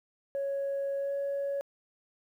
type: tone with pitch glide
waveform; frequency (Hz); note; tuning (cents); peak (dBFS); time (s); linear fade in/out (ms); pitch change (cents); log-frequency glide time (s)
sine; 554.4 to 559.2; C#5 to C#5; 0 to +15; -28; 0.35-1.61; 0; +15; 0.97-1.13
effects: tanh soft clip ceiling -27 dBFS + 11-bit